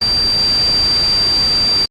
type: tone in noise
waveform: sine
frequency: 4699 Hz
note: D8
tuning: in tune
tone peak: -11 dBFS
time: 0.01-1.86 s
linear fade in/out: 10 ms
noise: pink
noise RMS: -24 dBFS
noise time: 0.01-1.86 s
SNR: +10 dB
effects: low-pass 8000 Hz 12 dB/octave + Opus 32 kbps